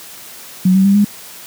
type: tone with pitch steps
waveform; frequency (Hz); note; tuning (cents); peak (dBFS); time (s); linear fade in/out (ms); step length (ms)
sine; 185 / 191.52 / 198.28 / 205.3; F#3 / G3 / G3 / G#3; 0 / -40 / +20 / -20; -7; 0.65-1.046; 5; 99
effects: white hiss -35 dBFS RMS until 1.46 s + high-pass 100 Hz 12 dB/octave